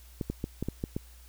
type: clicks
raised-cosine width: 3 ms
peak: -18 dBFS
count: 7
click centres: 0.212 / 0.3 / 0.441 / 0.626 / 0.686 / 0.839 / 0.965 s
effects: added 60 Hz sine -50 dBFS peak until 1.28 s + white hiss -58 dBFS RMS until 1.28 s